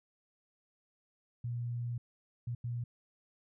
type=tone bursts at uneven times; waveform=sine; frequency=119.8 Hz; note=A#2; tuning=48 cents sharp; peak=-34 dBFS; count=3; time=1.44-1.98 / 2.47-2.55 / 2.64-2.84 s; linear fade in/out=5 ms; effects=none